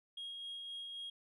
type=tone with tremolo; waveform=sine; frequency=3271 Hz; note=G#7; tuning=27 cents flat; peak=-40 dBFS; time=0.17-1.1 s; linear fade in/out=5 ms; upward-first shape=sine; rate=3.8 Hz; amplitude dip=30%; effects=tanh soft clip ceiling -40 dBFS

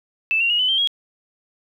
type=tone with pitch steps; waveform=sine; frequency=2637 / 2757 / 2882 / 3013 / 3150 / 3294 Hz; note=E7 / F7 / F#7 / F#7 / G7 / G#7; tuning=0 / -23 / -46 / +31 / +8 / -15 cents; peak=-16 dBFS; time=0.31-0.874 s; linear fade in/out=0 ms; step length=94 ms; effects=9-bit

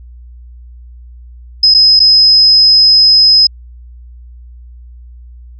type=tone with dropouts; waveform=sine; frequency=5080 Hz; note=D#8; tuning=35 cents sharp; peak=-3 dBFS; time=1.63-3.47 s; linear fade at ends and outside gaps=5 ms; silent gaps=1.741-1.746 / 1.994-2.001 s; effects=added 60 Hz sine -31 dBFS peak until 5.59 s

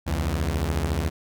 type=beating tone pair; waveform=sawtooth; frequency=69.3 / 83.3 Hz; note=C#2 / E2; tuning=0 / +19 cents; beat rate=14 Hz; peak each=-22 dBFS; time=0.06-1.1 s; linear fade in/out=20 ms; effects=none

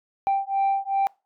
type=beating tone pair; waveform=sine; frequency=784 / 786.6 Hz; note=G5 / G5; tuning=0 / +6 cents; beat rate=2.6 Hz; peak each=-22 dBFS; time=0.27-1.07 s; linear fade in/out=0 ms; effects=noise-tail reverb RT60 0.3 s tail -25 dB re dry + tanh soft clip ceiling -17 dBFS

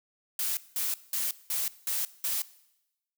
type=noise bursts; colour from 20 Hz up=blue; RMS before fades=-30 dBFS; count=6; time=0.39-2.42 s; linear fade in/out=2 ms; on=180 ms; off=190 ms; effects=noise-tail reverb RT60 0.9 s tail -19 dB re dry

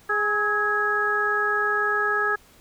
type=harmonic tone with a mistuned harmonic; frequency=415.3 Hz; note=G#4; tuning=in tune; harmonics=1 / 2 / 3 / 4; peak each=-28 / -32 / -25 / -23 dBFS; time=0.09-2.36 s; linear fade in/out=10 ms; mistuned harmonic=3; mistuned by=+45 cents; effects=pink hiss -54 dBFS RMS until 2.6 s

